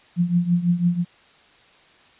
sine tone with tremolo, 174.61 Hz, F3, in tune, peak -13 dBFS, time 0.16-1.05 s, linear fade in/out 50 ms, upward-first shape triangle, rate 6 Hz, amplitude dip 85%, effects white hiss -53 dBFS RMS until 2.19 s + resampled to 8000 Hz

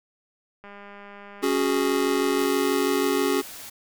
click train, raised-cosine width 0.5 ms, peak -29 dBFS, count 368, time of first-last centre 0.64-2.457 s, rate 202 Hz
square chord, C# suspended fourth, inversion none, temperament just, 277.2 / 369.6 / 415.8 Hz, C#4 / F#4 / G#4, 0 / -2 / +2 cents, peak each -26 dBFS, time 1.42-3.42 s, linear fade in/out 20 ms
white noise, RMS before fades -40 dBFS, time 2.38-3.7 s, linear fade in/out 10 ms
effects none

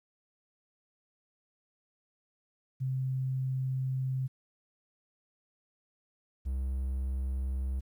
sine / triangle tone pair in turn, 131 / 65.5 Hz, C3 / C2, +2 / +2 cents, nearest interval octave, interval 1200 cents, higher first, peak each -29 / -28 dBFS, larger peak second, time 2.8-4.28 / 6.45-7.81 s, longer first, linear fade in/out 20 ms, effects 11-bit

